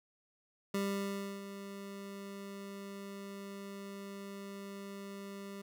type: tone with ADSR envelope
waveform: 25% pulse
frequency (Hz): 198.4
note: G3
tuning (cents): +21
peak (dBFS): -28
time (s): 0.74-5.62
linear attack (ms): 5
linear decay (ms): 660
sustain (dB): -12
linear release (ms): 9
effects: none